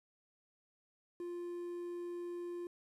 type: tone with quantisation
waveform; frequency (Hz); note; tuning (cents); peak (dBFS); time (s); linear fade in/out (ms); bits
triangle; 349.2; F4; 0; -38; 1.2-2.67; 2; 11
effects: resampled to 32000 Hz